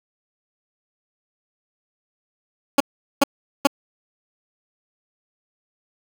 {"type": "tone bursts", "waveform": "15% pulse", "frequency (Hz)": 280, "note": "C#4", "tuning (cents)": 18, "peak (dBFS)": -5, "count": 3, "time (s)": [2.78, 3.672], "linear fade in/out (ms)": 5, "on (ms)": 24, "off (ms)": 410, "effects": ["7-bit"]}